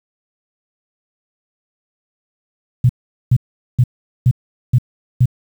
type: tone bursts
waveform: sine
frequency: 123.8 Hz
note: B2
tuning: 5 cents sharp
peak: -7 dBFS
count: 6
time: 2.84-5.258 s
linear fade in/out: 5 ms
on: 53 ms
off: 420 ms
effects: 7-bit